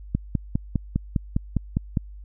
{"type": "click train", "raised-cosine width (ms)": 5, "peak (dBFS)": -9, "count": 10, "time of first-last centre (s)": [0.15, 1.972], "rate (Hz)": 4.94, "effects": ["added 50 Hz sine -38 dBFS peak until 2.24 s"]}